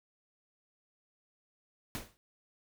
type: noise with exponential decay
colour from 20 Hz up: pink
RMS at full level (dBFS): -36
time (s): 1.95-2.17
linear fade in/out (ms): 0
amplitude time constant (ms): 47
effects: none